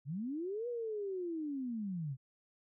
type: linear two-way sweep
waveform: sine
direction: up then down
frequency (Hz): 124.8 to 490 to 124.8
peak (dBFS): -36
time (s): 0.05-2.17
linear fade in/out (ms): 50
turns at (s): 0.68
effects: none